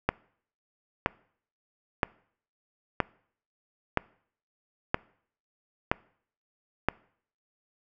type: click train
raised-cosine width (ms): 0.5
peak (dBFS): -7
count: 8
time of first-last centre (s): 0.09-6.886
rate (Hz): 1.03
effects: noise-tail reverb RT60 0.6 s tail -24 dB re dry